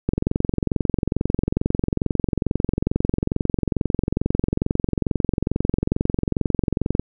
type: click train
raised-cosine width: 3 ms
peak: -6 dBFS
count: 155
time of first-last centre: 0.09-6.996 s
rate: 22.3 Hz
effects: none